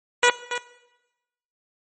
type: tone with echo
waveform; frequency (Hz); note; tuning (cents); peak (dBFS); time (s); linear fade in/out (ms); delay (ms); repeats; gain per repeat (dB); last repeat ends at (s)
10% pulse; 486.7; B4; -25; -6; 0.23-0.3; 2; 280; 1; -11; 0.58
effects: noise-tail reverb RT60 1.0 s tail -17 dB re dry + MP3 32 kbps